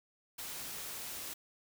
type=noise; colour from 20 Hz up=white; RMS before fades=-43 dBFS; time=0.38-1.34 s; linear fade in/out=10 ms; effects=none